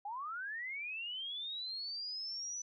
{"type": "linear sweep", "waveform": "sine", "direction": "up", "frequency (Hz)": [784, 6000], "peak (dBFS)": -39, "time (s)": [0.05, 2.62], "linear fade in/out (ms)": 5, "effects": []}